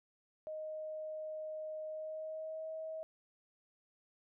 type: tone with pitch glide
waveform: sine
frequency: 622.3 to 636.8 Hz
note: D#5 to D#5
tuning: 0 to +40 cents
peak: -40 dBFS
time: 0.47-3.03 s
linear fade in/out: 0 ms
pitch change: +40 cents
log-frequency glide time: 1.87-2.69 s
effects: none